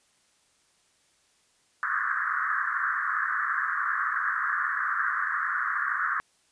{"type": "band-pass noise", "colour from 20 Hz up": "white", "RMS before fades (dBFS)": -28, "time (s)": [1.83, 6.2], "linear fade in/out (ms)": 0, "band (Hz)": [1100, 1800], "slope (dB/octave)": 96, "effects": ["white hiss -66 dBFS RMS until 6.51 s", "resampled to 22050 Hz"]}